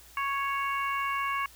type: harmonic tone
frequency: 554.4 Hz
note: C#5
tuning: in tune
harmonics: 2 / 3 / 4 / 5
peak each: -29 / -37 / -35 / -39 dBFS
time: 0.17-1.46 s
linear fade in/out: 2 ms
effects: added 60 Hz sine -57 dBFS peak until 1.55 s + white hiss -54 dBFS RMS until 1.55 s